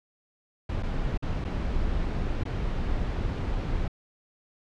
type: noise with dropouts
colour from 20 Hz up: brown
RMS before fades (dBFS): -28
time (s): 0.69-3.88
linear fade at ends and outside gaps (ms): 5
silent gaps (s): 0.827-0.831 / 1.176-1.224 / 1.443-1.448 / 2.436-2.452
effects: low-pass 4000 Hz 12 dB/octave